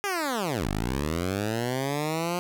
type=linear two-way sweep; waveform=10% pulse; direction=down then up; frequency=415.3 to 46.25 to 179.1 Hz; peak=-18 dBFS; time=0.04-2.39 s; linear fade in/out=0 ms; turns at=0.68 s; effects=none